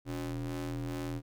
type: ring-modulated tone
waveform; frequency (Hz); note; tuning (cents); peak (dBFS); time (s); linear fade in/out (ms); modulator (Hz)
35% pulse; 81.7; E2; -15; -30; 0.05-1.22; 50; 203
effects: none